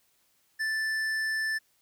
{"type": "tone with tanh clipping", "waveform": "sine", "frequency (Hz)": 1760, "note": "A6", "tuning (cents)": 0, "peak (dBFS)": -29, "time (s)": [0.59, 1.59], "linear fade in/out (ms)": 20, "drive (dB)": 12, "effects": ["white hiss -69 dBFS RMS until 1.81 s"]}